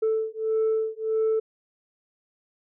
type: beating tone pair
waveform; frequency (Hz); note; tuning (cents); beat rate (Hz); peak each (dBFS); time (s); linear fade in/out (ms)
sine; 440 / 441.6; A4 / A4; 0 / +6; 1.6; -24; 0.02-1.4; 10
effects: tanh soft clip ceiling -18 dBFS